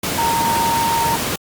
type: tone in noise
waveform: sine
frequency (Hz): 923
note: A#5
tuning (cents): -17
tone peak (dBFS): -16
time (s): 0.18-1.16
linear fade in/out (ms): 5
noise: pink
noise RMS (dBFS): -21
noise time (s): 0.03-1.36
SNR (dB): +2
effects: high-pass 100 Hz 12 dB/octave + Opus 48 kbps